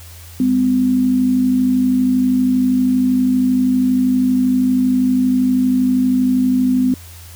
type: tone pair together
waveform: sine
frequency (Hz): 202.3 / 254.9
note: G#3 / C4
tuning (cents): -45 / -45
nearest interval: major third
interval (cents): 400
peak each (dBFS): -21 / -12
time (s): 0.4-6.94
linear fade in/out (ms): 2
effects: added 85 Hz sine -36 dBFS peak until 7.35 s + white hiss -41 dBFS RMS until 7.35 s